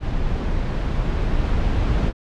brown noise with level ramp, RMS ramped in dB -23 to -18 dBFS, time 0-2.13 s, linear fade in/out 50 ms, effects low-pass 4000 Hz 12 dB/octave

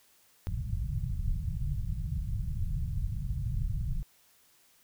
pink low-pass noise, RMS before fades -32 dBFS, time 0.47-4.03 s, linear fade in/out 0 ms, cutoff 160 Hz, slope 48 dB/octave, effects white hiss -64 dBFS RMS until 4.83 s

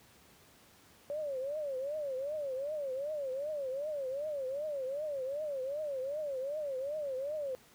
sine tone with vibrato, 564 Hz, C#5, 30 cents sharp, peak -34 dBFS, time 1.1-7.55 s, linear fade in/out 0 ms, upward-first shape triangle, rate 2.6 Hz, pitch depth 190 cents each way, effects pink hiss -61 dBFS RMS until 7.74 s + high-pass 80 Hz 12 dB/octave

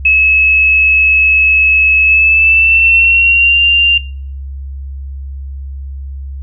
sine tone with pitch glide, 2584 to 2786 Hz, E7 to F7, -35 to -5 cents, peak -5 dBFS, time 0.05-3.98 s, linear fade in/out 5 ms, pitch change +130 cents, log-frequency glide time 2.03-3.6 s, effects noise-tail reverb RT60 0.5 s tail -22 dB re dry + added 68 Hz sine -21 dBFS peak until 6.42 s

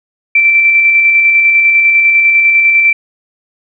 sine tone with tremolo, 2340 Hz, D7, 7 cents flat, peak -4 dBFS, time 0.35-2.93 s, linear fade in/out 5 ms, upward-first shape square, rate 10 Hz, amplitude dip 25%, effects none

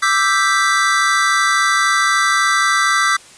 square chord, E minor seventh, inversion third, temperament equal, 1174.7 / 1318.5 / 1568 / 1975.5 Hz, D6 / E6 / G6 / B6, 0 / 0 / 0 / 0 cents, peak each -19 dBFS, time 0.02-3.17 s, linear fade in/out 10 ms, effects white hiss -42 dBFS RMS until 3.37 s + resampled to 22050 Hz

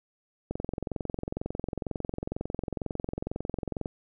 click train, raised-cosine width 2 ms, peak -18 dBFS, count 75, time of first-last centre 0.51-3.858 s, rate 22.1 Hz, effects none

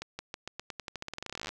accelerating click train, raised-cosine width 0.2 ms, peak -20 dBFS, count 27, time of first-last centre 0.02-1.491 s, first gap 170 ms, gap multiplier 0.89, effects none

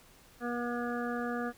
harmonic tone, 240.4 Hz, B3, 46 cents flat, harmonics 1 / 2 / 3 / 5 / 6 / 7, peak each -35 / -38 / -40 / -42 / -43 / -43 dBFS, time 0.4-1.53 s, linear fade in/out 50 ms, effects pink hiss -59 dBFS RMS until 1.57 s

